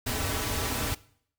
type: noise with comb filter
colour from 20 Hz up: pink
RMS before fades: -30 dBFS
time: 0.06-0.95 s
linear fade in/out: 10 ms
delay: 5.6 ms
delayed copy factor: -0.75
effects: noise-tail reverb RT60 0.6 s tail -20 dB re dry